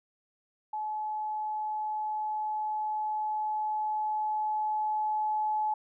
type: tone with level ramp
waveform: sine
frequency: 856 Hz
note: A5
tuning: 48 cents flat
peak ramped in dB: -31 to -26 dBFS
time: 0.73-5.74 s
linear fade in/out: 5 ms
effects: none